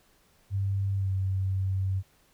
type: tone with pitch glide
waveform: sine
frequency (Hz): 98.2 to 95.46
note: G2 to G2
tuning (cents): +4 to -45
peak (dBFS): -25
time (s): 0.5-2.03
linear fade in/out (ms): 50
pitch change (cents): -49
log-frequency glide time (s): 0.95-1.11
effects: pink hiss -64 dBFS RMS until 2.33 s